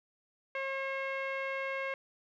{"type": "tone with low-pass filter", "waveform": "sawtooth", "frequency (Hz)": 540, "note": "C#5", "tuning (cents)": -45, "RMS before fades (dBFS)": -36, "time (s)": [0.55, 1.94], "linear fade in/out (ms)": 2, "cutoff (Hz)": 2200, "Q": 3.4, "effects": []}